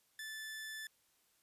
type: tone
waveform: sawtooth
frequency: 1751 Hz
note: A6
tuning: 9 cents flat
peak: -40 dBFS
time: 0.19-0.87 s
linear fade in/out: 2 ms
effects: white hiss -74 dBFS RMS until 1.42 s + resampled to 32000 Hz